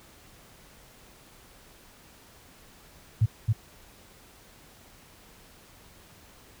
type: tone with echo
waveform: sine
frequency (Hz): 110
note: A2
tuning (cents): 0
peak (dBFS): -17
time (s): 3.21-3.26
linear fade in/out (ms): 10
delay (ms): 270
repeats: 1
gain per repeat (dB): -2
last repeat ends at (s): 3.53
effects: pink hiss -54 dBFS RMS until 6.6 s